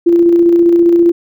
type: tone with tremolo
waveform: sine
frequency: 342.4 Hz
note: F4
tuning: 34 cents flat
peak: -4 dBFS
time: 0.06-1.12 s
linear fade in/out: 10 ms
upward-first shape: square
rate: 15 Hz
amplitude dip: 25%
effects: none